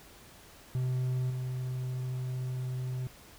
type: tone with level steps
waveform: triangle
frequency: 127.6 Hz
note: C3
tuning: 43 cents flat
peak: -26 / -30 dBFS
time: 0.75-3.07 s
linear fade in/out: 0 ms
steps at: 1.3 s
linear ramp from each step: 2 ms
effects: pink hiss -54 dBFS RMS until 3.38 s